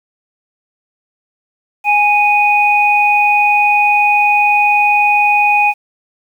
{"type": "tone pair together", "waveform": "sine", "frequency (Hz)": [827.9, 2484], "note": ["G#5", "D#7"], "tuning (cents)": [-6, -3], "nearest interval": "octave + perfect fifth", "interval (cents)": 1903, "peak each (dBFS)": -11, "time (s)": [1.84, 5.74], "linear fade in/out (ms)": 50, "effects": ["7-bit"]}